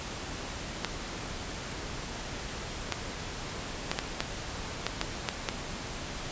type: clicks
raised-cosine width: 0.2 ms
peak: -10 dBFS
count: 9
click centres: 0.847 / 2.923 / 3.915 / 3.989 / 4.205 / 4.866 / 5.014 / 5.288 / 5.488 s
effects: pink hiss -38 dBFS RMS until 6.31 s + resampled to 16000 Hz